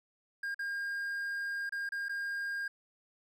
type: tone with dropouts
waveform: triangle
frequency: 1613 Hz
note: G6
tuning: 49 cents sharp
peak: -32 dBFS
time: 0.43-2.68 s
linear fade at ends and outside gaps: 5 ms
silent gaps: 0.545-0.591 / 1.694-1.722 / 1.891-1.92 / 2.085-2.093 s
effects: none